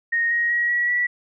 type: tone with pitch steps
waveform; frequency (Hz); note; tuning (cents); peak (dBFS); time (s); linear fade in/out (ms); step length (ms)
sine; 1860 / 1881.6 / 1903.5 / 1925.6 / 1948; A#6 / A#6 / A#6 / B6 / B6; -4 / +16 / +36 / -44 / -24; -18; 0.12-1.07; 10; 190
effects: none